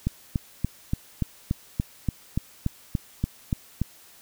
click train, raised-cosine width 5 ms, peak -11 dBFS, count 14, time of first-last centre 0.07-3.816 s, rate 3.47 Hz, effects white hiss -52 dBFS RMS until 4.21 s

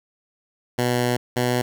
10% pulse tone pair in turn, 122.8 / 123.58 Hz, B2 / B2, -9 / +2 cents, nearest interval unison, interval 11 cents, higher second, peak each -11 dBFS, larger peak neither, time 0.78-1.17 / 1.36-1.62 s, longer first, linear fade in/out 10 ms, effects none

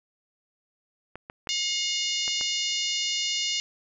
clicks, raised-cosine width 0.5 ms, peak -23 dBFS, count 5, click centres 1.156 / 1.299 / 1.472 / 2.279 / 2.411 s
harmonic tone, 717 Hz, F5, 45 cents sharp, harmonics 3 / 4 / 5 / 6 / 7 / 8 / 9 / 10, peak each -35 / -30 / -33 / -34 / -33 / -36 / -37 / -39 dBFS, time 1.49-3.6 s, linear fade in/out 0 ms
effects none

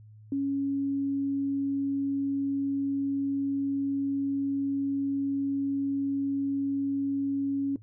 sine tone, 277.2 Hz, C#4, in tune, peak -25 dBFS, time 0.32-7.76 s, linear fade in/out 2 ms, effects noise-tail reverb RT60 0.1 s tail -17 dB re dry + added 107 Hz sine -48 dBFS peak until 7.82 s

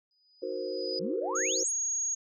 sine tone with exponential growth, 4962 Hz, D#8, 6 cents flat, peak -31 dBFS, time 0.11-0.99 s, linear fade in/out 1 ms, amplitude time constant 190 ms
sine chord, C half-diminished seventh, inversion first, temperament equal, 311.1 / 370 / 466.2 / 523.3 Hz, Eb4 / Gb4 / Bb4 / C5, 0 / 0 / 0 / 0 cents, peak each -42 / -36 / -37 / -36 dBFS, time 0.42-1.64 s, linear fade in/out 10 ms
sine exponential sweep, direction up, 146.7 to 10720 Hz, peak -32 dBFS, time 0.99-1.72 s, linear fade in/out 50 ms
sine tone, 6610 Hz, G#8, 9 cents flat, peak -28 dBFS, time 1.35-2.15 s, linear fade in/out 10 ms
effects tanh soft clip ceiling -15 dBFS

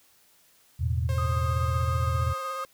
sine chord, E suspended fourth, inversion none, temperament equal with one note detuned, 82.41 / 108.05 / 123.47 Hz, E2 / A2 / B2, 0 / -31 / 0 cents, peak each -26 / -31 / -29 dBFS, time 0.79-2.34 s, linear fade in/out 20 ms
sawtooth tone with vibrato, 531 Hz, C5, 25 cents sharp, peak -32 dBFS, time 1.09-2.65 s, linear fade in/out 0 ms, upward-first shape sine, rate 17 Hz, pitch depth 20 cents each way
sine tone with tremolo, 1243 Hz, D#6, 2 cents flat, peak -30 dBFS, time 1.18-2.64 s, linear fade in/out 2 ms, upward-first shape square, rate 7.1 Hz, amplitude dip 25%
effects white hiss -61 dBFS RMS until 2.73 s

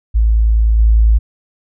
sine tone with level steps, 55 Hz, A1, in tune, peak -8 / -6 dBFS, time 0.14-1.19 s, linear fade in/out 20 ms, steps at 0.78 s, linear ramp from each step 20 ms, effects none

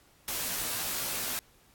white noise with comb filter, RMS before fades -33 dBFS, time 0.28-1.39 s, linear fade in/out 0 ms, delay 14 ms, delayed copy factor -0.9, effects pink hiss -62 dBFS RMS until 1.74 s + AAC 64 kbps

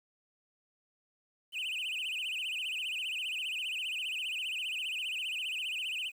triangle tone with vibrato, 2759 Hz, F7, 22 cents flat, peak -32 dBFS, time 1.52-6.12 s, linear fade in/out 50 ms, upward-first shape sine, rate 15 Hz, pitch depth 200 cents each way, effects 10-bit

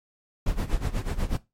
brown noise with tremolo, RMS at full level -23 dBFS, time 0.46-1.37 s, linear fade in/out 5 ms, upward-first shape sine, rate 8.2 Hz, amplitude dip 85%, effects noise-tail reverb RT60 0.2 s tail -17 dB re dry + MP3 64 kbps

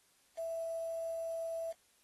sine tone with quantisation, 659.3 Hz, E5, in tune, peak -36 dBFS, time 0.37-1.73 s, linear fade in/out 20 ms, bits 9, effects white hiss -70 dBFS RMS until 2.03 s + AAC 32 kbps

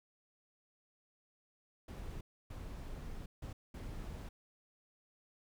brown noise bursts at uneven times, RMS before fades -45 dBFS, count 4, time 1.88-2.21 / 2.5-3.26 / 3.42-3.53 / 3.74-4.29 s, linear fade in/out 5 ms, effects none

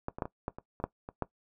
clicks, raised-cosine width 1 ms, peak -19 / -25 / -16 / -24 / -18 / -27 / -29 / -15 / -26 / -16 dBFS, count 10, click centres 0.084 / 0.185 / 0.222 / 0.255 / 0.481 / 0.585 / 0.801 / 0.84 / 1.089 / 1.223 s, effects noise-tail reverb RT60 0.1 s tail -18 dB re dry

